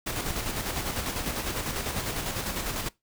pink noise with tremolo, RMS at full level -30 dBFS, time 0.06-2.89 s, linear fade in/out 10 ms, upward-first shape square, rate 10 Hz, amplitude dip 40%, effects noise-tail reverb RT60 0.2 s tail -22 dB re dry

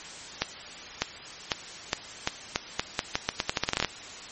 accelerating click train, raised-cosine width 0.2 ms, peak -6 dBFS, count 20, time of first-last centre 0.42-3.847 s, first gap 600 ms, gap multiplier 0.83, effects white hiss -42 dBFS RMS until 4.31 s + MP3 32 kbps

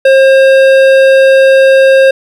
sine tone with hard clipping, 535 Hz, C5, 38 cents sharp, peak -4 dBFS, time 0.05-2.11 s, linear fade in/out 5 ms, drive 12 dB, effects none

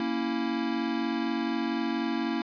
square chord, A# diminished, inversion none, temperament equal, 233.1 / 277.2 / 329.6 Hz, A#3 / C#4 / E4, 0 / 0 / 0 cents, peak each -32 / -33 / -32 dBFS, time 0-2.42 s, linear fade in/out 2 ms, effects resampled to 11025 Hz + 10-bit

